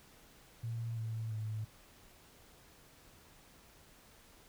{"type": "tone with pitch steps", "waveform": "sine", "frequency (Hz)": [115.4, 111.92, 108.55], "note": ["A#2", "A2", "A2"], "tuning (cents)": [-17, 30, -23], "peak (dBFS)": -36, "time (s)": [0.63, 1.65], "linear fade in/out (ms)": 10, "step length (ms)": 340, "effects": ["pink hiss -61 dBFS RMS until 4.48 s"]}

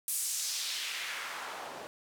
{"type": "noise with band-pass filter sweep", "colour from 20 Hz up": "white", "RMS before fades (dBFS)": -37, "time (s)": [0.08, 1.87], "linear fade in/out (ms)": 0, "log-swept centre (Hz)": [11000, 510], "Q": 1.4, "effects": []}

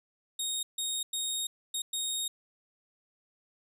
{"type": "tone bursts at uneven times", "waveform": "20% pulse", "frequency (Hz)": 3729, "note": "A#7", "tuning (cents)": 0, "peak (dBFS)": -25, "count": 5, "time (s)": [[0.39, 0.63], [0.78, 1.03], [1.13, 1.47], [1.74, 1.82], [1.93, 2.28]], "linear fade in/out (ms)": 5, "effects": []}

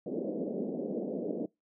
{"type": "band-pass noise", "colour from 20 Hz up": "pink", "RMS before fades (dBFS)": -35, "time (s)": [0.06, 1.46], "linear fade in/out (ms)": 5, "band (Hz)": [190, 580], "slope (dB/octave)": 48, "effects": ["noise-tail reverb RT60 0.2 s tail -24 dB re dry"]}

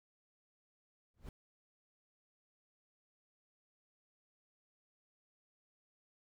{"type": "noise with exponential growth", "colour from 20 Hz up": "brown", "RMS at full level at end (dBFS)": -42, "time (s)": [1.14, 1.29], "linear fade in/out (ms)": 1, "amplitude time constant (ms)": 31, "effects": []}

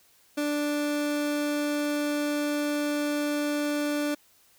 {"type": "tone", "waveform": "30% pulse", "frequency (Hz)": 293.7, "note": "D4", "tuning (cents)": 0, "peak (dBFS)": -23, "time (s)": [0.37, 4.15], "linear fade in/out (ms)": 10, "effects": ["white hiss -61 dBFS RMS until 4.58 s"]}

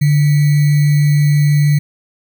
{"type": "tone with sample-and-hold", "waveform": "sine", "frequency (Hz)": 146.83, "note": "D3", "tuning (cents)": 0, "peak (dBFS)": -8, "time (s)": [0.01, 1.79], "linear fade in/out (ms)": 10, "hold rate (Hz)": 2100, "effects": []}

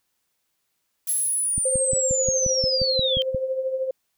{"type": "noise with exponential decay", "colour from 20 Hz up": "violet", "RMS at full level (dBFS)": -29, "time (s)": [1.07, 1.99], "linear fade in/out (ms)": 5, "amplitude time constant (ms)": 200}
{"type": "linear sweep", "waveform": "sine", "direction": "down", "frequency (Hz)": [11175, 3100], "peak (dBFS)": -21, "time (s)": [1.09, 3.22], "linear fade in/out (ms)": 0}
{"type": "click train", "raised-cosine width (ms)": 5, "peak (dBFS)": -17, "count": 11, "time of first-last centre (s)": [1.58, 3.347], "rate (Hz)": 5.66}
{"type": "tone with tremolo", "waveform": "sine", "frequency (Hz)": 524, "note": "C5", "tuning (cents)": 2, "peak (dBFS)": -20, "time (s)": [1.65, 3.91], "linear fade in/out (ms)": 5, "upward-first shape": "triangle", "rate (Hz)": 13, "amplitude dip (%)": 65}
{"effects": ["white hiss -74 dBFS RMS until 4.17 s"]}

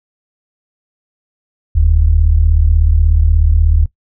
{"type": "tone pair together", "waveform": "sine", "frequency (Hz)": [41.27, 77.78], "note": ["E1", "D#2"], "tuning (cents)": [3, 0], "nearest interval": "major seventh", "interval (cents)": 1097, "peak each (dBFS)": -10, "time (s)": [1.75, 3.86], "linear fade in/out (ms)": 10, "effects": ["noise-tail reverb RT60 0.1 s tail -17 dB re dry"]}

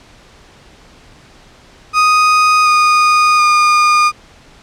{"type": "tone with pitch steps", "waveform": "35% pulse", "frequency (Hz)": [1244.5, 1230.9, 1217.5], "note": ["D#6", "D#6", "D#6"], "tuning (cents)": [0, -19, -38], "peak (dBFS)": -6, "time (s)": [1.93, 4.12], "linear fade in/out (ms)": 50, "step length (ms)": 730, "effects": ["pink hiss -43 dBFS RMS until 4.62 s", "low-pass 6000 Hz 12 dB/octave"]}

